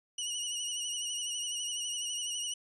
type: tone with vibrato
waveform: 20% pulse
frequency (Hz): 2912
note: F#7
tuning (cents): -28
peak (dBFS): -28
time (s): 0.18-2.54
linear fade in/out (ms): 5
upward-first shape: triangle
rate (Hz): 12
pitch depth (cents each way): 54
effects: resampled to 24000 Hz